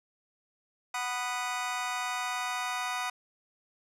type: chord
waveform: 25% pulse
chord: B major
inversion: second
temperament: just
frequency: 740.8 / 987.8 / 1234.7 Hz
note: F#5 / B5 / D#6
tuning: +2 / 0 / -14 cents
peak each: -32 dBFS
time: 0.94-3.1 s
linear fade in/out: 5 ms
effects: low-pass 11000 Hz 12 dB/octave